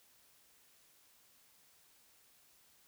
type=silence; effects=white hiss -67 dBFS RMS until 2.87 s